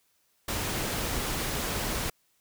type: noise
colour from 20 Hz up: pink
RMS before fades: -31 dBFS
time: 0.48-2.1 s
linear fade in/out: 5 ms
effects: white hiss -70 dBFS RMS until 2.4 s